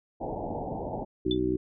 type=low-pass noise; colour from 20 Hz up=white; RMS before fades=-34 dBFS; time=0.2-1.05 s; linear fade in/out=20 ms; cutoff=880 Hz; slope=96 dB/octave
type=harmonic tone; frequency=62.5 Hz; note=B1; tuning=21 cents sharp; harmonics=1 / 2 / 3 / 4 / 5 / 6; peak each=-37 / -37 / -38 / -37 / -28 / -28 dBFS; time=1.25-1.57 s; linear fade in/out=10 ms
type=tone with exponential decay; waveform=sine; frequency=3503 Hz; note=A7; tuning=8 cents flat; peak=-25 dBFS; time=1.31-1.39 s; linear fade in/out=2 ms; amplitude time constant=16 ms
effects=none